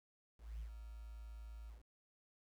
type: tone with ADSR envelope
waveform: sine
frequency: 55.3 Hz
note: A1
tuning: 9 cents sharp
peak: -40 dBFS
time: 0.38-1.84 s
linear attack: 220 ms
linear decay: 91 ms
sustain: -8 dB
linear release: 150 ms
effects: tanh soft clip ceiling -41 dBFS + 11-bit